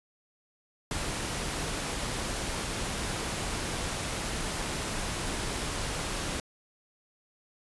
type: noise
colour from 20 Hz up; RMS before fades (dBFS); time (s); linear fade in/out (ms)
pink; -33; 0.91-6.4; 2
effects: resampled to 24000 Hz